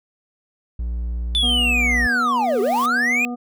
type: tone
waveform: triangle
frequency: 58.8 Hz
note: A#1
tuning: 16 cents sharp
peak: -20 dBFS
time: 0.79-2.07 s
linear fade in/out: 5 ms
type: linear two-way sweep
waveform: triangle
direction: down then up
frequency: 3520 to 370 to 2524 Hz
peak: -15 dBFS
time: 1.35-3.25 s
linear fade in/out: 0 ms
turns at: 2.61 s
type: harmonic tone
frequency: 243.1 Hz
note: B3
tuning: 27 cents flat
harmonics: 1 / 2 / 3 / 5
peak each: -25 / -36 / -33 / -41 dBFS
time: 1.42-3.36 s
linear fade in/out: 20 ms
type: noise with exponential growth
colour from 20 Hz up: white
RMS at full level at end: -33 dBFS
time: 1.94-2.86 s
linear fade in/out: 1 ms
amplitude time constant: 200 ms
effects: none